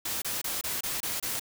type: noise bursts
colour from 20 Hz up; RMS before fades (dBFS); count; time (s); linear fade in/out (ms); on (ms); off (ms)
white; -32; 7; 0.05-1.396; 5; 170; 26
effects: none